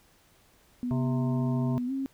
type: tone with pitch glide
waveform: sine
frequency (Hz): 245.8 to 269.6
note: B3 to C#4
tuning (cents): -8 to -48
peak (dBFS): -28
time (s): 0.83-2.06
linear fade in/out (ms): 0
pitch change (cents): +160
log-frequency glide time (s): 1.86-1.92
type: harmonic tone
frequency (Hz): 131.4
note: C3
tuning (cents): +8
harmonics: 1 / 3 / 5 / 7 / 8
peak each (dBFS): -27 / -40 / -40 / -43 / -47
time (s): 0.91-1.78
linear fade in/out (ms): 0
effects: pink hiss -62 dBFS RMS until 2.13 s